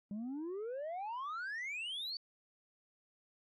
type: exponential sweep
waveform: sine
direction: up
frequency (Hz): 196.9 to 4610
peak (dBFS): -36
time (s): 0.11-2.17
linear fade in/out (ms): 2
effects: tanh soft clip ceiling -38 dBFS + AAC 32 kbps